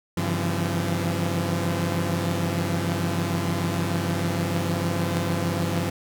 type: tone cluster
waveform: sawtooth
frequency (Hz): 97.3 / 138.4 / 164.9 / 171.5 / 257.1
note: G2 / C#3 / E3 / F3 / C4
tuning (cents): -12 / -2 / +1 / -31 / -30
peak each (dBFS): -24 / -29 / -27 / -23 / -31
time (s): 0.17-5.9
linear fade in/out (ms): 5
effects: none